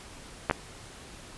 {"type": "clicks", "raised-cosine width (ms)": 0.5, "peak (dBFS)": -9, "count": 2, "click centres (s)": [0.498, 0.511], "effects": ["pink hiss -47 dBFS RMS until 1.37 s", "resampled to 24000 Hz"]}